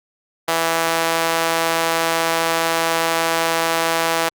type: tone with high-pass filter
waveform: sawtooth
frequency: 164.81 Hz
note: E3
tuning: in tune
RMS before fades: -19 dBFS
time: 0.48-4.29 s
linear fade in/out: 5 ms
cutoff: 680 Hz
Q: 0.97
effects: Opus 24 kbps